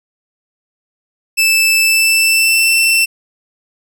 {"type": "tone with pitch glide", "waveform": "sawtooth", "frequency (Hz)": [2637, 2683], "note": ["E7", "E7"], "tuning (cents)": [0, 30], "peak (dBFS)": -6, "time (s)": [1.37, 3.06], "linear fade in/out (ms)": 20, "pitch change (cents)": 30, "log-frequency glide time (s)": [1.81, 2.78], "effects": []}